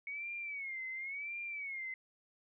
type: tone with vibrato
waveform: sine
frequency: 2217 Hz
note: C#7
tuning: in tune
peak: -39 dBFS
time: 0.07-1.94 s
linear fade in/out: 2 ms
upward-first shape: sine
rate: 0.94 Hz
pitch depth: 130 cents each way
effects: none